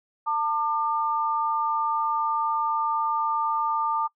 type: tone pair together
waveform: sine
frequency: 898 / 1198.7 Hz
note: A5 / D6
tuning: +35 / +35 cents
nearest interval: perfect fourth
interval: 500 cents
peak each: -25 dBFS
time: 0.26-4.08 s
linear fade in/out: 20 ms
effects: noise-tail reverb RT60 0.1 s tail -25 dB re dry